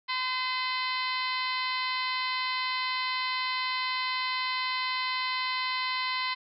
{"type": "harmonic tone", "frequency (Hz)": 512, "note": "C5", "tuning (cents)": -38, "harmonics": [2, 3, 4, 5, 6, 7, 8, 9, 10], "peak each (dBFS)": [-32, -43, -33, -40, -38, -43, -36, -43, -47], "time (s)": [0.08, 6.35], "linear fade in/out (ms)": 20, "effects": []}